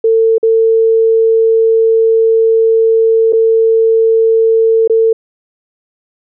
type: tone with dropouts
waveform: sine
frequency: 450 Hz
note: A4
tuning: 39 cents sharp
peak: -6 dBFS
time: 0.04-5.13 s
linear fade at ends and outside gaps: 5 ms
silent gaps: 0.382-0.429 / 3.325-3.331 / 4.877-4.897 s
effects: none